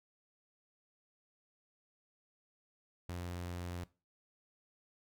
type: tone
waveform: sawtooth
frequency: 88.1 Hz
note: F2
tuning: 16 cents sharp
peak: -36 dBFS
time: 3.09-3.84 s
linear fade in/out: 0 ms
effects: noise-tail reverb RT60 0.3 s tail -19 dB re dry